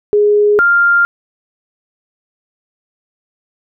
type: tone pair in turn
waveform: sine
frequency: 415.3 / 1396.9 Hz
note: G#4 / F6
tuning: 0 / 0 cents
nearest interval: octave + major sixth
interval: 2100 cents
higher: second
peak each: -7 dBFS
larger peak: neither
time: 0.13-0.59 / 0.59-1.05 s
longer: neither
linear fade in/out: 0 ms
effects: none